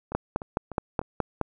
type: two click trains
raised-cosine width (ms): 1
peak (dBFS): -10 / -22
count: 7 / 4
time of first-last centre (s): 0.15-1.413 / 0.12-1.016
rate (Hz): 4.75 / 3.35
effects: none

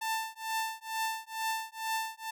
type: tone with tremolo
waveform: sawtooth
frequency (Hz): 889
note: A5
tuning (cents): +18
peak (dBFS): -25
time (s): 0.01-2.31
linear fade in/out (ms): 10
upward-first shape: triangle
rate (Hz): 2.2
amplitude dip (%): 100
effects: none

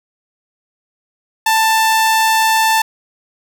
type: tone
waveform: sawtooth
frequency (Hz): 886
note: A5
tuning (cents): +12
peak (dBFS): -7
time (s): 1.46-2.82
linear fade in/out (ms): 5
effects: none

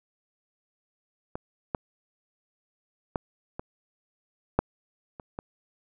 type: clicks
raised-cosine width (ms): 1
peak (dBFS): -19 / -13 / -13 / -20 / -6 / -26 / -20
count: 7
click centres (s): 1.355 / 1.748 / 3.158 / 3.595 / 4.59 / 5.198 / 5.389
effects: none

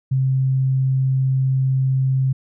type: tone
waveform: sine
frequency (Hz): 132.3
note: C3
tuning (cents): +20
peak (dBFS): -15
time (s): 0.11-2.33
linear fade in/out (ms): 10
effects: none

